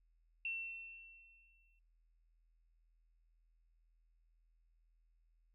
sine tone with exponential decay, 2701 Hz, E7, 42 cents sharp, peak -37 dBFS, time 0.45-1.79 s, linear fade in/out 2 ms, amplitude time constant 290 ms, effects noise-tail reverb RT60 1.0 s tail -23 dB re dry + added 41 Hz sine -70 dBFS peak until 5.54 s

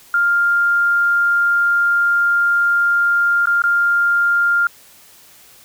sine tone with dropouts, 1400 Hz, F6, 4 cents sharp, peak -12 dBFS, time 0.14-4.67 s, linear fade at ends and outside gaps 2 ms, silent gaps 3.457-3.471 / 3.62-3.638 s, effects white hiss -46 dBFS RMS until 5.64 s

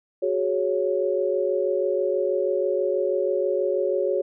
sine chord, F# suspended second, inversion none, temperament just, 370 / 416.2 / 555 Hz, F#4 / G#4 / C#5, 0 / +4 / +2 cents, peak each -25 / -26 / -24 dBFS, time 0.22-4.22 s, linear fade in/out 10 ms, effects none

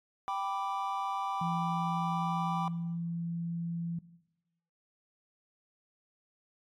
triangle chord, G major, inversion none, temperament equal, 784 / 987.8 / 1174.7 Hz, G5 / B5 / D6, 0 / 0 / 0 cents, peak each -33 / -35 / -34 dBFS, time 0.28-2.68 s, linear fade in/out 0 ms
sine tone, 169.1 Hz, E3, 44 cents sharp, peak -32 dBFS, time 1.41-3.99 s, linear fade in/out 5 ms
effects noise-tail reverb RT60 0.9 s tail -17 dB re dry + MP3 96 kbps

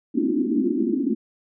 white band-pass noise, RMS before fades -22 dBFS, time 0.14-1.15 s, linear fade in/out 20 ms, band 210 to 360 Hz, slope 96 dB/octave, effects none

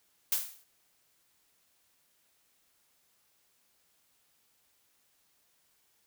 blue noise with exponential decay, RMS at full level -26 dBFS, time 0.32-0.64 s, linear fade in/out 2 ms, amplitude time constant 69 ms, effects white hiss -71 dBFS RMS until 6.06 s

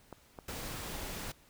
clicks, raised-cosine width 1 ms, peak -30 dBFS, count 2, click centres 0.127 / 0.388 s
pink noise, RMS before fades -41 dBFS, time 0.48-1.32 s, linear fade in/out 5 ms
effects pink hiss -63 dBFS RMS until 1.49 s

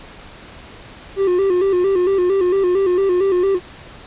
triangle tone with vibrato, 374.3 Hz, F#4, 20 cents sharp, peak -11 dBFS, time 1.16-3.6 s, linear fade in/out 50 ms, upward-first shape square, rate 4.4 Hz, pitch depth 76 cents each way, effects pink hiss -39 dBFS RMS until 4.06 s + resampled to 8000 Hz

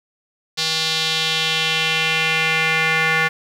square tone with band-pass filter sweep, 160 Hz, D#3, 49 cents sharp, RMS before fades -19 dBFS, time 0.57-3.29 s, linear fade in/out 20 ms, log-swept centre 4300 to 1900 Hz, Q 2.6, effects 7-bit

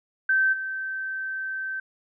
sine tone with level steps, 1549 Hz, G6, 21 cents flat, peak -18 / -28 dBFS, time 0.29-1.8 s, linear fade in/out 5 ms, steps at 0.52 s, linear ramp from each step 20 ms, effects none

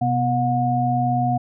sine tone cluster, 127.9 / 245.9 / 723 Hz, C3 / B3 / F#5, -39 / -7 / -40 cents, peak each -22 / -24 / -20 dBFS, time 0.01-1.38 s, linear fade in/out 10 ms, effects none

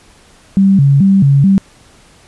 sine tone with vibrato, 164.7 Hz, E3, 1 cent flat, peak -5 dBFS, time 0.57-1.58 s, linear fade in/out 0 ms, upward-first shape square, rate 2.3 Hz, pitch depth 290 cents each way, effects pink hiss -45 dBFS RMS until 2.27 s + resampled to 24000 Hz

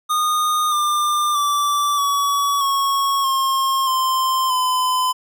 square tone with pitch steps, 1229 / 1196.1 / 1164 / 1132.9 / 1102.5 / 1073 / 1044.3 / 1016.3 Hz, D#6 / D6 / D6 / C#6 / C#6 / C6 / C6 / B5, -22 / +31 / -16 / +37 / -10 / +43 / -4 / +49 cents, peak -17 dBFS, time 0.09-5.13 s, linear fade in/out 20 ms, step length 630 ms, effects none

